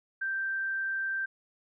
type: tone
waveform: sine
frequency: 1568 Hz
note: G6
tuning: in tune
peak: -29 dBFS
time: 0.21-1.26 s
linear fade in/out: 10 ms
effects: none